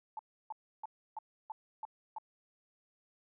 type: tone bursts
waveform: sine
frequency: 874 Hz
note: A5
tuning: 12 cents flat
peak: -38 dBFS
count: 7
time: 0.17-2.184 s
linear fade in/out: 2 ms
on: 22 ms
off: 310 ms
effects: none